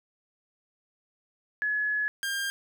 sine / sawtooth tone pair in turn, 1698 / 1602.7 Hz, G#6 / G6, +38 / +38 cents, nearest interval minor second, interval 100 cents, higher first, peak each -25 dBFS, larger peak neither, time 1.62-2.08 / 2.23-2.5 s, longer first, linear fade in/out 0 ms, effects none

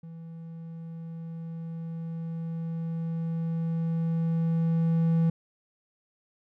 triangle tone with level ramp, 164.81 Hz, E3, in tune, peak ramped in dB -38 to -18 dBFS, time 0.03-5.3 s, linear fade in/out 5 ms, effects none

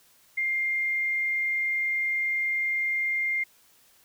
sine tone, 2110 Hz, C7, 14 cents sharp, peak -24 dBFS, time 0.37-3.44 s, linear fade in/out 10 ms, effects white hiss -60 dBFS RMS until 4.04 s

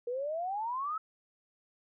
sine exponential sweep, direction up, 469.7 to 1318.5 Hz, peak -32 dBFS, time 0.07-0.98 s, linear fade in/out 5 ms, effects none

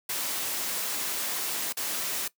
white noise with dropouts, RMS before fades -31 dBFS, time 0.09-2.28 s, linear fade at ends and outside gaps 5 ms, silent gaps 1.726-1.769 s, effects noise-tail reverb RT60 0.1 s tail -19 dB re dry + high-pass 200 Hz 12 dB/octave

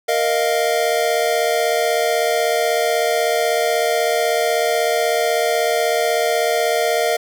square chord, Bb suspended fourth, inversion none, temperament equal, 466.2 / 622.3 / 698.5 Hz, Bb4 / Eb5 / F5, 0 / 0 / 0 cents, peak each -21 dBFS, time 0.08-7.17 s, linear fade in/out 10 ms, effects none

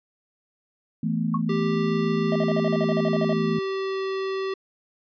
sine chord, E suspended fourth, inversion none, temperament equal, 164.81 / 220 / 246.9 Hz, E3 / A3 / B3, 0 / 0 / 0 cents, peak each -26 / -25 / -30 dBFS, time 1.03-3.59 s, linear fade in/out 5 ms
sine tone with exponential decay, 1100 Hz, C#6, 14 cents flat, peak -21 dBFS, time 1.34-1.42 s, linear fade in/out 5 ms, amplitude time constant 17 ms
square tone with pitch glide, 392 to 384.8 Hz, G4 to G4, 0 to -32 cents, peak -26 dBFS, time 1.49-4.54 s, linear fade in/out 5 ms, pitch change -32 cents, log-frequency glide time 2.45-4.04 s
triangle tone bursts, 631 Hz, D#5, 24 cents sharp, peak -22 dBFS, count 13, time 2.32-3.329 s, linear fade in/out 2 ms, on 37 ms, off 44 ms
effects resampled to 11025 Hz

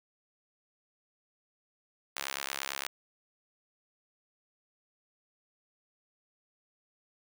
sawtooth tone with high-pass filter, 68.8 Hz, C#2, 12 cents flat, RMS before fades -38 dBFS, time 2.16-2.87 s, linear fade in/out 5 ms, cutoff 1400 Hz, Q 0.6, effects none

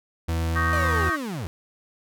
40% pulse tone, 82.41 Hz, E2, in tune, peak -22 dBFS, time 0.28-1.1 s, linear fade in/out 10 ms
sine chord, Eb dominant seventh, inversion third, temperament just, 1120.1 / 1244.5 / 1555.6 / 1866.8 Hz, Db6 / Eb6 / G6 / Bb6, +18 / 0 / -14 / +2 cents, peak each -28 dBFS, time 0.55-1.17 s, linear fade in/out 20 ms
35% pulse linear sweep, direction down, 617 to 73.42 Hz, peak -27 dBFS, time 0.73-1.47 s, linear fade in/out 0 ms
effects none

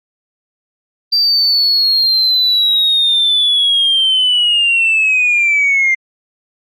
sine linear sweep, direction down, 4700 to 2093 Hz, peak -8 dBFS, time 1.12-5.95 s, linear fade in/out 10 ms, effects tanh soft clip ceiling -6 dBFS + Opus 48 kbps

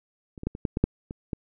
clicks, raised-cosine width 3 ms, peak -28 / -22 / -13 / -24 / -12 / -13 / -6 / -22 / -16 dBFS, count 9, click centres 0.378 / 0.434 / 0.47 / 0.551 / 0.652 / 0.771 / 0.84 / 1.109 / 1.332 s, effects none

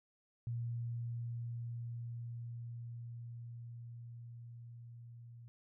sine tone with level ramp, 118 Hz, A#2, 22 cents sharp, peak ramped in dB -36 to -51 dBFS, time 0.47-5.48 s, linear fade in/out 0 ms, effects none

